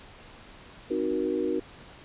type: chord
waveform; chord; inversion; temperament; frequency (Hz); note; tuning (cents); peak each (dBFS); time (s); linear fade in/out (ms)
sine; C half-diminished seventh; none; equal with one note detuned; 261.6 / 311.1 / 370 / 472.4; C4 / Eb4 / Gb4 / Bb4; 0 / 0 / 0 / +23; -34 / -30 / -29 / -31; 0.9-1.6; 10
effects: pink hiss -49 dBFS RMS until 2.04 s + resampled to 8000 Hz